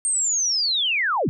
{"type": "linear sweep", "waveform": "sine", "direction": "down", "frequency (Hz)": [8730, 94], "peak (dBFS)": -19, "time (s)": [0.05, 1.29], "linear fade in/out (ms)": 0, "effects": []}